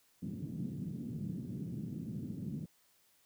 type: band-pass noise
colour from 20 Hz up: pink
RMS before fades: -41 dBFS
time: 0.22-2.66 s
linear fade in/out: 5 ms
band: 130 to 250 Hz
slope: 24 dB/octave
effects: white hiss -70 dBFS RMS until 3.25 s